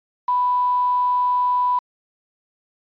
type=tone with quantisation; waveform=sine; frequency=990 Hz; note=B5; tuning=4 cents sharp; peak=-16 dBFS; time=0.28-1.79 s; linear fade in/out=5 ms; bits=6; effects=resampled to 11025 Hz